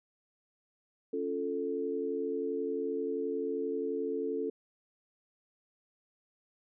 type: chord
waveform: sine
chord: Db augmented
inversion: none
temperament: equal with one note detuned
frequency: 277.2 / 347.8 / 440 Hz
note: Db4 / F4 / A4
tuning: 0 / -7 / 0 cents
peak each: -37 / -38 / -33 dBFS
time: 1.13-4.5 s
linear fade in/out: 5 ms
effects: none